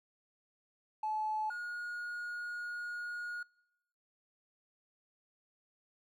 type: tone pair in turn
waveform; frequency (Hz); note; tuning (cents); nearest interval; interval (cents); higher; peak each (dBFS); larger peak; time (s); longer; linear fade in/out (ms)
triangle; 862 / 1439.7; A5 / F#6; -36 / -48; major sixth; 888; second; -29 / -36; first; 1.03-1.5 / 1.5-3.43; second; 5
effects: noise-tail reverb RT60 0.9 s tail -26 dB re dry + tanh soft clip ceiling -30 dBFS